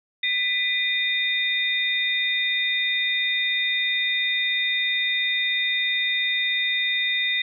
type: tone cluster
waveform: sine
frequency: 1993 / 2431 / 3657 Hz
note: B6 / D#7 / A#7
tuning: +15 / -41 / -34 cents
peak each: -24 / -29 / -24 dBFS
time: 0.23-7.42 s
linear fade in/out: 5 ms
effects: none